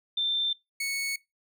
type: tone pair in turn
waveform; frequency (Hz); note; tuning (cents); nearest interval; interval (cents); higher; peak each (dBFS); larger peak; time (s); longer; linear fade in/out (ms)
sine / sawtooth; 3569 / 2212; A7 / C#7; +24 / -4; minor sixth; 828; first; -25; neither; 0.17-0.53 / 0.8-1.16; neither; 5
effects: noise-tail reverb RT60 0.2 s tail -21 dB re dry